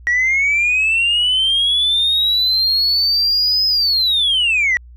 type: linear two-way sweep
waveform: sine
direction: up then down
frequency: 1903 to 5100 to 1903 Hz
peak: -11 dBFS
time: 0.07-4.77 s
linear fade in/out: 0 ms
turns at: 3.67 s
effects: tanh soft clip ceiling -10 dBFS + added 60 Hz sine -37 dBFS peak until 4.96 s